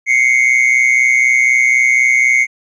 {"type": "tone pair together", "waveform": "triangle", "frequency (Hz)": [2093, 2217], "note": ["C7", "C#7"], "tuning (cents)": [0, 0], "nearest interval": "minor second", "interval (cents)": 100, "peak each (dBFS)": -10, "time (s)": [0.06, 2.47], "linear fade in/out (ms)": 50, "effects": ["resampled to 22050 Hz"]}